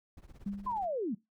brown noise with tremolo, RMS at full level -48 dBFS, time 0.17-0.87 s, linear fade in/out 2 ms, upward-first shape triangle, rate 17 Hz, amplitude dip 100%
sine tone with exponential decay, 200 Hz, G3, 35 cents sharp, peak -31 dBFS, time 0.46-0.97 s, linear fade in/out 5 ms, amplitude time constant 110 ms
sine linear sweep, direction down, 1046.5 to 183.4 Hz, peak -31 dBFS, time 0.66-1.15 s, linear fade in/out 10 ms
effects noise-tail reverb RT60 0.2 s tail -23 dB re dry

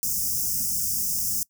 white band-stop noise, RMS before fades -26 dBFS, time 0.03-1.43 s, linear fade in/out 0 ms, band 240 to 5100 Hz, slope 96 dB/octave, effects noise-tail reverb RT60 0.1 s tail -23 dB re dry

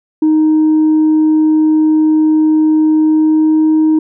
sine tone with pitch glide, 311.1 to 312.9 Hz, D#4 to D#4, 0 to +10 cents, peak -5 dBFS, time 0.22-3.99 s, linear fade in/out 5 ms, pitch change +10 cents, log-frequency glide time 2.99-3.69 s, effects tanh soft clip ceiling -5 dBFS

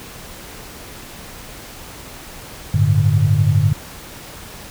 sine chord, G suspended second, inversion none, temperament equal, 98 / 110 / 146.83 Hz, G2 / A2 / D3, 0 / 0 / 0 cents, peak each -16 dBFS, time 2.74-3.73 s, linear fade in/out 5 ms, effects pink hiss -36 dBFS RMS until 4.7 s

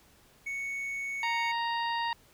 triangle tone, 2219 Hz, C#7, 1 cent sharp, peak -31 dBFS, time 0.46-1.52 s, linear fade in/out 10 ms
harmonic tone, 932.3 Hz, A#5, in tune, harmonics 1 / 2 / 3 / 4 / 5, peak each -30 / -36 / -40 / -42 / -44 dBFS, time 1.23-2.13 s, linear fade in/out 2 ms
effects pink hiss -61 dBFS RMS until 2.33 s

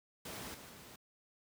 pink noise with level steps, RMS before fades -45 / -52 / -54 dBFS, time 0.25-0.96 s, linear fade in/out 5 ms, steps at 0.54 / 0.69 s, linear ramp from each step 5 ms, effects high-pass 80 Hz 12 dB/octave

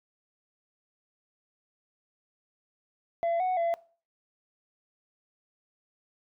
sine tone with pitch steps, 677 / 739 / 677 Hz, E5 / F#5 / E5, +46 / -2 / +46 cents, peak -22 dBFS, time 3.23-3.74 s, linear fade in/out 0 ms, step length 170 ms, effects noise-tail reverb RT60 0.4 s tail -22 dB re dry + tanh soft clip ceiling -24 dBFS

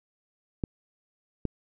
clicks, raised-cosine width 3 ms, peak -15 dBFS, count 2, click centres 0.638 / 1.453 s, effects none

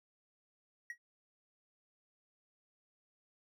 triangle tone with exponential decay, 1906 Hz, A#6, 38 cents sharp, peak -35 dBFS, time 0.9-0.98 s, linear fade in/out 2 ms, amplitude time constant 16 ms, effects none

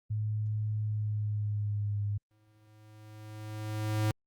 sine tone with pitch glide, 107 to 102.52 Hz, A2 to G#2, -48 to -22 cents, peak -29 dBFS, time 0.1-2.18 s, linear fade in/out 10 ms, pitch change -74 cents, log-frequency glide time 0.8-2.02 s
square tone with exponential growth, 107.4 Hz, A2, 41 cents flat, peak -26 dBFS, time 2.31-4.11 s, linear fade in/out 0 ms, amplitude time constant 390 ms
effects Opus 48 kbps

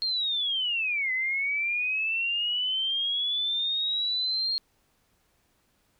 sine linear two-way sweep, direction down then up, 4255 to 2015 to 4255 Hz, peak -25 dBFS, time 0.02-4.58 s, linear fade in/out 0 ms, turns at 1.12 s, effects pink hiss -69 dBFS RMS until 5.99 s

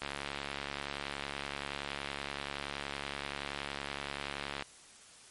click train, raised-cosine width 0.3 ms, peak -20 dBFS, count 326, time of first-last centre 0.02-4.623 s, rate 70.6 Hz, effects white hiss -56 dBFS RMS until 5.3 s + MP3 48 kbps

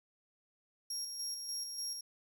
30% pulse tone with tremolo, 5588 Hz, F8, in tune, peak -33 dBFS, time 0.9-2.01 s, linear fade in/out 5 ms, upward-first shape square, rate 3.4 Hz, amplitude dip 40%, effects none

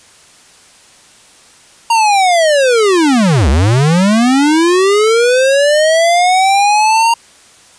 square linear two-way sweep, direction down then up, 936 to 62.9 to 933 Hz, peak -8 dBFS, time 1.9-7.14 s, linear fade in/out 5 ms, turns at 3.49 s, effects white hiss -43 dBFS RMS until 7.78 s + resampled to 22050 Hz

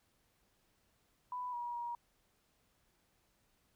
sine tone with pitch steps, 993 / 959 / 951 Hz, B5 / A#5 / A#5, +9 / +49 / +34 cents, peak -38 dBFS, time 1.32-1.95 s, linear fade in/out 2 ms, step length 210 ms, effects pink hiss -75 dBFS RMS until 3.75 s

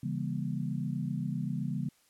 sine chord, C# diminished seventh, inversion none, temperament just, 138.59 / 166.31 / 199.57 / 239.5 Hz, C#3 / E3 / G3 / Bb3, 0 / +16 / +31 / +47 cents, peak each -35 / -36 / -37 / -38 dBFS, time 0.03-1.89 s, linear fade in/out 5 ms, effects white hiss -67 dBFS RMS until 2.09 s + low-pass 12000 Hz 12 dB/octave

